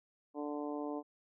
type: harmonic tone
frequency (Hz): 147.2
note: D3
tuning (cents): +4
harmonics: 2 / 3 / 4 / 5 / 6 / 7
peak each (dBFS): -39 / -43 / -45 / -47 / -49 / -50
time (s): 0.34-1.03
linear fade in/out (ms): 50
effects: none